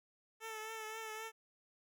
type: tone with vibrato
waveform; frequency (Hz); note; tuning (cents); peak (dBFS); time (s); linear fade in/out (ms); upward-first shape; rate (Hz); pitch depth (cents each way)
10% pulse; 440; A4; 0; -35; 0.4-1.32; 50; triangle; 3.8; 38
effects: none